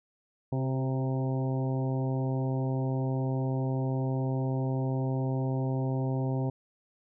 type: harmonic tone with a mistuned harmonic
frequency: 132 Hz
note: C3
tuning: 16 cents sharp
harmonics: 1 / 2 / 3 / 4 / 5 / 6 / 7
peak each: -28 / -34 / -38 / -40 / -42 / -44 / -45 dBFS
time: 0.52-6.5 s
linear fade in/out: 5 ms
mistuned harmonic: 3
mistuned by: -22 cents
effects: none